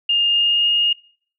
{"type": "tone with pitch glide", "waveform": "sine", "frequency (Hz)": [2823, 2848], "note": ["F7", "F7"], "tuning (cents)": [18, 33], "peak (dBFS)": -14, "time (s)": [0.09, 0.93], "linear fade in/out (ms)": 5, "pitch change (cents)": 15, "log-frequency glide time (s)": [0.28, 0.69], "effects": ["noise-tail reverb RT60 0.5 s tail -22 dB re dry"]}